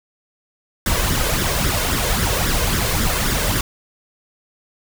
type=noise with flanger; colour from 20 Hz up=pink; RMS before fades=-19 dBFS; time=0.86-3.61 s; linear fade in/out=2 ms; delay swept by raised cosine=0.56 to 1.96 ms; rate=3.7 Hz; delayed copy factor=+0.6; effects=none